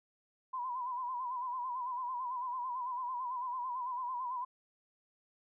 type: tone with vibrato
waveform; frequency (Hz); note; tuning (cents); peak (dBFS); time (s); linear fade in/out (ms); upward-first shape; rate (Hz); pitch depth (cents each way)
sine; 999; B5; +20; -35; 0.53-4.45; 10; sine; 9; 76
effects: none